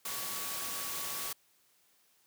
sine tone in noise, 1129 Hz, C#6, 31 cents sharp, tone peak -47 dBFS, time 0.05-1.33 s, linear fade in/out 5 ms, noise white, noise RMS -38 dBFS, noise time 0.05-1.33 s, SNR -12 dB, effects white hiss -69 dBFS RMS until 2.26 s + high-pass 100 Hz 12 dB/octave

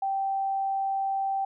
sine tone, 780 Hz, G5, 9 cents flat, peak -25 dBFS, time 0.02-1.45 s, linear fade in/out 5 ms, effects none

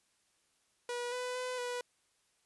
sawtooth tone with pitch steps, 484.9 / 498.7 / 504 / 490.4 Hz, B4 / B4 / B4 / B4, -32 / +17 / +35 / -12 cents, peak -32 dBFS, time 0.89-1.81 s, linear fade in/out 2 ms, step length 230 ms, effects white hiss -74 dBFS RMS until 2.45 s + resampled to 24000 Hz

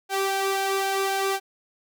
sawtooth tone with flanger, 389.5 Hz, G4, 11 cents flat, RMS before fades -25 dBFS, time 0.09-1.4 s, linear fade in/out 50 ms, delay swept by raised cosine 1.2 to 1.77 ms, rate 3.8 Hz, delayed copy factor +0.55, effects none

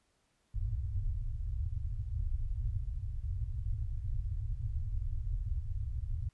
pink low-pass noise, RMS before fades -35 dBFS, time 0.54-6.29 s, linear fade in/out 10 ms, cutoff 120 Hz, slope 96 dB/octave, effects pink hiss -75 dBFS RMS until 6.33 s + resampled to 24000 Hz

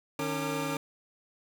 25% pulse tone cluster, 153.2 / 276.5 / 456 / 1193 Hz, D#3 / C#4 / A#4 / D6, -27 / -4 / -38 / +27 cents, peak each -33 / -30 / -33 / -34 dBFS, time 0.19-0.77 s, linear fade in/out 2 ms, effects none

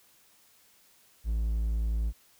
triangle tone, 55.4 Hz, A1, 13 cents sharp, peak -24 dBFS, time 1.24-2.13 s, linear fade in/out 50 ms, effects white hiss -62 dBFS RMS until 2.39 s

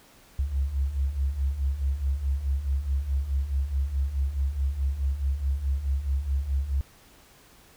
sine beating tone pair, 65.41 / 70.11 Hz, C2 / C#2, 0 / +20 cents, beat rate 4.7 Hz, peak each -30 / -25 dBFS, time 0.39-6.81 s, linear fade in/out 0 ms, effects pink hiss -55 dBFS RMS until 7.76 s

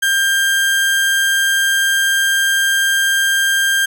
35% pulse tone, 1593 Hz, G6, 27 cents sharp, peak -11 dBFS, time 0.02-3.86 s, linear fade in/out 10 ms, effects none

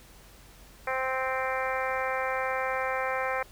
harmonic tone, 261.3 Hz, C4, 2 cents flat, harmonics 2 / 3 / 4 / 5 / 6 / 7 / 8 / 9, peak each -32 / -34 / -35 / -36 / -37 / -37 / -38 / -39 dBFS, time 0.87-3.43 s, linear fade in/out 5 ms, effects added 47 Hz sine -54 dBFS peak until 3.51 s + pink hiss -54 dBFS RMS until 3.51 s

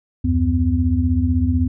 sine tone cluster, 76.5 / 92.4 / 252.9 Hz, D#2 / F#2 / B3, -29 / -2 / +41 cents, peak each -19 dBFS, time 0.24-1.68 s, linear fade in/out 10 ms, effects none

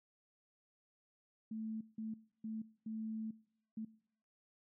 sine tone bursts at uneven times, 220 Hz, A3, in tune, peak -40 dBFS, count 5, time 1.51-1.81 / 1.98-2.14 / 2.44-2.62 / 2.86-3.31 / 3.77-3.85 s, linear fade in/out 5 ms, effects noise-tail reverb RT60 0.7 s tail -22 dB re dry

